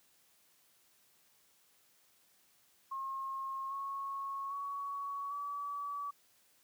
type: tone with pitch steps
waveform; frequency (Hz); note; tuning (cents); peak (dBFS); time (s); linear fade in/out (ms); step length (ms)
sine; 1076 / 1098.6 / 1121.7 / 1145.3; C6 / C#6 / C#6 / D6; +48 / -16 / +20 / -44; -37; 2.91-6.11; 10; 800
effects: white hiss -69 dBFS RMS until 6.63 s + high-pass 80 Hz 12 dB/octave